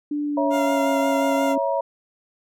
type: tone with pitch glide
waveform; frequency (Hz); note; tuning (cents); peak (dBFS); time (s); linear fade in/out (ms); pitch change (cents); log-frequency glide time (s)
sine; 293.7 to 275.6; D4 to C#4; 0 to -10; -22; 0.11-1.58; 5; -110; 0.25-0.9
type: chord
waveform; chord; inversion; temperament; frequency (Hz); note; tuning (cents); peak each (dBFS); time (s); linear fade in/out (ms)
sine; A# diminished; first; equal with one note detuned; 554.4 / 659.3 / 950.8; C#5 / E5 / A#5; 0 / 0 / +34; -23 / -25 / -25; 0.37-1.81; 5
type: tone with vibrato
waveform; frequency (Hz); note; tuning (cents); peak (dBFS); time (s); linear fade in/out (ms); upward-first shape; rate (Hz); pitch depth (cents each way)
15% pulse; 696; F5; -6; -22; 0.5-1.56; 50; sine; 5.6; 19
effects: none